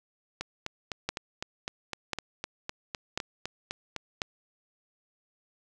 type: two click trains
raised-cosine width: 0.2 ms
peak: -12 / -16 dBFS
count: 4 / 15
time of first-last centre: 1.09-4.218 / 0.41-3.963 s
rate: 0.959 / 3.94 Hz
effects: none